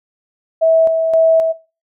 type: tone with tremolo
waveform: sine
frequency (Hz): 650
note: E5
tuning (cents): -24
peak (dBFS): -8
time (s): 0.61-1.53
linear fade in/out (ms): 20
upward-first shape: square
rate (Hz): 1.9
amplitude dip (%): 45
effects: noise-tail reverb RT60 0.3 s tail -18 dB re dry